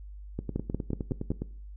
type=two click trains; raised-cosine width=3 ms; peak=-19 / -16 dBFS; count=11 / 5; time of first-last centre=0.39-1.42 / 0.56-1.305 s; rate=9.71 / 5.37 Hz; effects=noise-tail reverb RT60 0.5 s tail -19 dB re dry + added 50 Hz sine -41 dBFS peak until 1.76 s